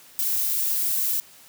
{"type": "noise", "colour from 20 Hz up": "violet", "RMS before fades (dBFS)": -24, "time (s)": [0.19, 1.2], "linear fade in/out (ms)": 0, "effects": ["white hiss -50 dBFS RMS until 1.48 s", "high-pass 60 Hz 12 dB/octave"]}